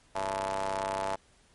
sawtooth ring-modulated tone, 98 Hz, G2, in tune, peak -23 dBFS, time 0.15-1.16 s, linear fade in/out 10 ms, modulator 768 Hz, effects pink hiss -63 dBFS RMS until 1.54 s + MP3 48 kbps

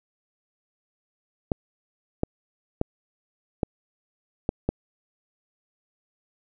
clicks, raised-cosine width 2 ms, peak -9 dBFS, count 6, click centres 1.518 / 2.234 / 2.814 / 3.632 / 4.491 / 4.69 s, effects none

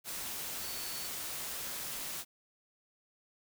sine tone in noise, 4462 Hz, C#8, 11 cents sharp, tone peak -46 dBFS, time 0.59-1.11 s, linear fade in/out 50 ms, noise white, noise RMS -40 dBFS, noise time 0.04-2.25 s, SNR -9 dB, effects none

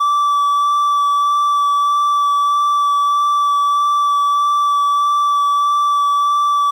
triangle tone with vibrato, 1158 Hz, D6, 25 cents flat, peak -10 dBFS, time 0-6.71 s, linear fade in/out 10 ms, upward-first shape sine, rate 1.6 Hz, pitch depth 10 cents each way, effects 8-bit

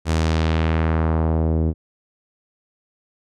sawtooth tone with low-pass filter sweep, 80.2 Hz, E2, 47 cents flat, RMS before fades -19 dBFS, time 0.05-1.74 s, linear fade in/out 50 ms, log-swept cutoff 8900 to 350 Hz, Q 1.1, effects none

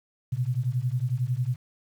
sine beating tone pair, 119.5 / 130.5 Hz, A#2 / C3, +43 / -4 cents, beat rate 11 Hz, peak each -27 dBFS, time 0.32-1.56 s, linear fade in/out 10 ms, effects 9-bit

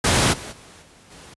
pink noise with level steps, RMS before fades -17 / -34 / -45 / -50 / -43 dBFS, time 0.04-1.34 s, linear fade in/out 5 ms, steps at 0.32 / 0.51 / 0.81 / 1.1 s, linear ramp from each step 20 ms, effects high-pass 60 Hz 12 dB/octave + resampled to 24000 Hz

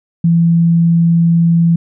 sine tone, 168 Hz, E3, 33 cents sharp, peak -7 dBFS, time 0.24-1.76 s, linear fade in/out 5 ms, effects none

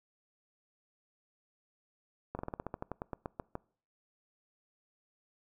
slowing click train, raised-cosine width 1 ms, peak -23 dBFS, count 15, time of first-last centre 2.35-3.554 s, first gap 40 ms, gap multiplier 1.11, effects noise-tail reverb RT60 0.5 s tail -24 dB re dry

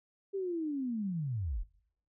sine linear sweep, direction down, 400 to 34.59 Hz, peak -32 dBFS, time 0.33-1.64 s, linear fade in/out 20 ms, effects noise-tail reverb RT60 0.7 s tail -23 dB re dry

